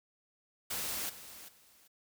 white noise with echo, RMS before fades -37 dBFS, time 0.7-1.1 s, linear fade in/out 10 ms, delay 390 ms, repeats 2, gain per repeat -13 dB, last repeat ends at 1.88 s, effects none

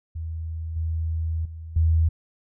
sine tone with level steps, 81 Hz, E2, 30 cents flat, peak -28 / -23 / -34 / -16 dBFS, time 0.15-2.09 s, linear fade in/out 10 ms, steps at 0.76 / 1.45 / 1.76 s, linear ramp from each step 5 ms, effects none

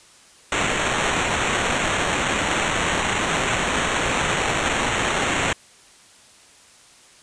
violet noise with sample-and-hold, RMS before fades -22 dBFS, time 0.52-5.53 s, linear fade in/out 2 ms, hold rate 4900 Hz, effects white hiss -50 dBFS RMS until 7.22 s + resampled to 22050 Hz

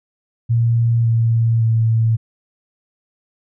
sine tone with pitch steps, 116.54 / 114.74 / 112.96 Hz, A#2 / A#2 / A2, 0 / -27 / +46 cents, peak -12 dBFS, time 0.49-2.17 s, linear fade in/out 20 ms, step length 560 ms, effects none

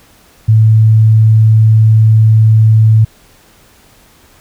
sine tone, 110 Hz, A2, in tune, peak -3 dBFS, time 0.48-3.05 s, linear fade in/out 10 ms, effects pink hiss -45 dBFS RMS until 4.4 s

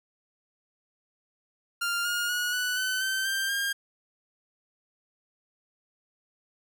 sawtooth tone with pitch steps, 1396.9 / 1425.4 / 1454.5 / 1484.2 / 1514.6 / 1545.5 / 1577.1 / 1609.3 Hz, F6 / F6 / F#6 / F#6 / F#6 / G6 / G6 / G6, 0 / +35 / -30 / +5 / +40 / -25 / +10 / +45 cents, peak -23 dBFS, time 1.81-3.73 s, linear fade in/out 10 ms, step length 240 ms, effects none

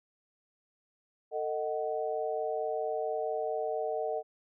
sine chord, D# diminished, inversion second, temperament just, 448 / 622.3 / 746.7 Hz, A4 / D#5 / F#5, +31 / 0 / +16 cents, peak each -34 / -34 / -36 dBFS, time 1.31-4.23 s, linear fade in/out 50 ms, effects none

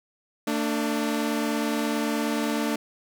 sawtooth tone pair together, 225.5 / 295 Hz, A3 / D4, +43 / +8 cents, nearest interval perfect fourth, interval 465 cents, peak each -23 dBFS, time 0.47-2.76 s, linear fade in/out 5 ms, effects none

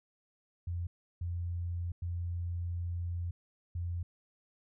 sine tone bursts at uneven times, 86.8 Hz, F2, 10 cents flat, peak -33 dBFS, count 4, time 0.67-0.87 / 1.21-1.92 / 2.02-3.31 / 3.75-4.03 s, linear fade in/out 5 ms, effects none

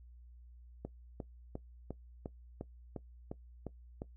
click train, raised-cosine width 2 ms, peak -27 dBFS, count 10, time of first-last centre 0.85-4.019 s, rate 2.84 Hz, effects noise-tail reverb RT60 0.1 s tail -18 dB re dry + added 60 Hz sine -53 dBFS peak until 4.16 s

